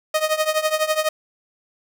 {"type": "tone with tremolo", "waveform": "sawtooth", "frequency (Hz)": 622.3, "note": "D#5", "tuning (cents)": 0, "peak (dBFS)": -11, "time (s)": [0.14, 1.09], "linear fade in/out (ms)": 5, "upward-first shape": "triangle", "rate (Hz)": 12, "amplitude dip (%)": 90, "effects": []}